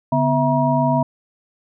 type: tone cluster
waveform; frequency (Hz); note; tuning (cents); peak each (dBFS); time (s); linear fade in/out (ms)
sine; 142.7 / 249.8 / 655 / 953; D3 / B3 / E5 / A#5; -49 / +20 / -11 / +38; -20; 0.12-1.03; 5
effects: none